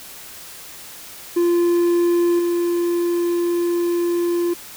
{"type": "tone with level steps", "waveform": "triangle", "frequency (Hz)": 346.2, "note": "F4", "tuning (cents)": -15, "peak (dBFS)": [-12, -15], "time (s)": [1.36, 4.54], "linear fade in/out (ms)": 10, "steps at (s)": 2.39, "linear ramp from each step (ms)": 2, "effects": ["white hiss -38 dBFS RMS until 4.76 s"]}